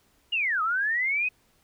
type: linear two-way sweep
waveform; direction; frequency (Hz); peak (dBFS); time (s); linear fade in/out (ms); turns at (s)
sine; down then up; 2912 to 1235 to 2550; -23; 0.32-1.29; 10; 0.62
effects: pink hiss -65 dBFS RMS until 1.63 s